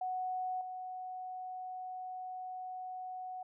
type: tone with level steps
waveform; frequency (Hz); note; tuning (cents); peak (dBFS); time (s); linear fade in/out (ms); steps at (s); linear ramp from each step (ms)
sine; 740; F#5; 0; -34 / -40; 0.01-3.43; 5; 0.61; 2
effects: none